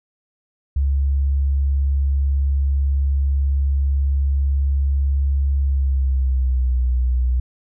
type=tone with pitch glide; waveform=sine; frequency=69.1 to 62.28 Hz; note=C#2 to B1; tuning=-5 to +15 cents; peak=-15 dBFS; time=0.76-7.4 s; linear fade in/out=5 ms; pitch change=-180 cents; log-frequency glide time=5.6-6.8 s; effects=none